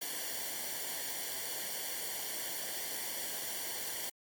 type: noise with comb filter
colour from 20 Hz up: white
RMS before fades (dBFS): -39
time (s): 0.01-4.1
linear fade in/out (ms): 10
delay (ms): 0.78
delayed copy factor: -0.75
effects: Opus 48 kbps